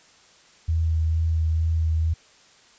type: tone with vibrato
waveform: sine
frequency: 80.7 Hz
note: E2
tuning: 36 cents flat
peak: -19 dBFS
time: 0.68-2.14 s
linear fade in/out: 10 ms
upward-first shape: sine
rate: 2.2 Hz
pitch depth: 16 cents each way
effects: white hiss -54 dBFS RMS until 2.78 s + resampled to 16000 Hz